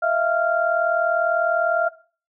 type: tone cluster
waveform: sine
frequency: 645 / 685 / 1389 Hz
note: E5 / F5 / F6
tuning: -38 / -34 / -10 cents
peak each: -22 dBFS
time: 0.02-1.89 s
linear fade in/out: 10 ms
effects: noise-tail reverb RT60 0.4 s tail -18 dB re dry